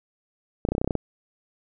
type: clicks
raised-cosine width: 2 ms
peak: -10 dBFS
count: 10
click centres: 0.651 / 0.688 / 0.72 / 0.751 / 0.781 / 0.815 / 0.845 / 0.876 / 0.908 / 0.953 s
effects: none